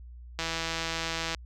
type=click train; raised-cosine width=0.2 ms; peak=-14 dBFS; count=158; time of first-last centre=0.39-1.347 s; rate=164 Hz; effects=added 60 Hz sine -43 dBFS peak until 1.45 s